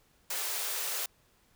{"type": "high-pass noise", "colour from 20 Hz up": "white", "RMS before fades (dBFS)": -34, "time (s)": [0.3, 1.06], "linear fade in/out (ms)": 5, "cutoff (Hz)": 370, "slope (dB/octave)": 96, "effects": ["pink hiss -67 dBFS RMS until 1.55 s"]}